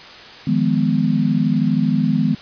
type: chord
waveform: sine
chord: F half-diminished seventh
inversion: third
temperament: equal with one note detuned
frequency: 155.56 / 174.61 / 207.7 / 248.5 Hz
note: Eb3 / F3 / Ab3 / Cb4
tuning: 0 / 0 / 0 / +11 cents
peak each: -20 / -22 / -19 / -19 dBFS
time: 0.47-2.35 s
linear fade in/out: 5 ms
effects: white hiss -38 dBFS RMS until 2.41 s + resampled to 11025 Hz